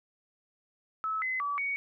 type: tone with pitch steps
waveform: sine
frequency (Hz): 1299 / 2038 / 1148 / 2239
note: E6 / C7 / D6 / C#7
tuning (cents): -26 / -46 / -40 / +17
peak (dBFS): -29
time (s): 1.04-1.76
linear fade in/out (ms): 0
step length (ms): 180
effects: none